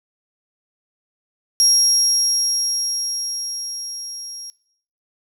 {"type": "tone with level ramp", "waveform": "35% pulse", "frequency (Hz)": 5600, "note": "F8", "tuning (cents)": 4, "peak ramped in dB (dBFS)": [-9, -30], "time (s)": [1.6, 4.5], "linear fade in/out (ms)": 0, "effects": ["noise-tail reverb RT60 0.6 s tail -18 dB re dry"]}